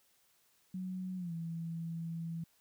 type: tone with pitch glide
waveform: sine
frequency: 185 to 165.77 Hz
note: F#3 to E3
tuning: 0 to +10 cents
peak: -37 dBFS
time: 0.74-2.44 s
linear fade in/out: 5 ms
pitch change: -190 cents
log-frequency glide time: 1.17-1.33 s
effects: white hiss -71 dBFS RMS until 2.6 s